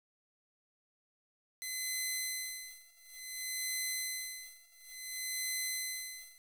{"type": "tone with tremolo", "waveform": "10% pulse", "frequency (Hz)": 2036, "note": "C7", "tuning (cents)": -48, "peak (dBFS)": -25, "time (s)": [1.62, 6.38], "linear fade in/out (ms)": 0, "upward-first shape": "sine", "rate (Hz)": 0.57, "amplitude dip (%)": 95, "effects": ["10-bit"]}